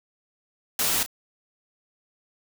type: noise with echo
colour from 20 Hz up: white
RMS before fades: -24 dBFS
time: 0.79-1.03 s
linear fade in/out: 2 ms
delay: 32 ms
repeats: 1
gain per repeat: -12 dB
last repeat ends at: 1.062 s
effects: none